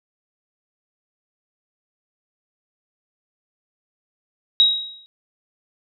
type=tone with exponential decay; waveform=sine; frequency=3814 Hz; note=A#7; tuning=39 cents sharp; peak=-8 dBFS; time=4.6-5.06 s; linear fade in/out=0 ms; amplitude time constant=100 ms; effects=none